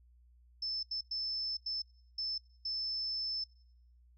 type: tone bursts at uneven times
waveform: sine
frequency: 5270 Hz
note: E8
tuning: 1 cent flat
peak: -34 dBFS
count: 6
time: 0.62-0.83 / 0.91-1.01 / 1.11-1.57 / 1.66-1.82 / 2.18-2.38 / 2.65-3.44 s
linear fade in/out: 5 ms
effects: noise-tail reverb RT60 0.8 s tail -26 dB re dry + added 60 Hz sine -60 dBFS peak until 4.17 s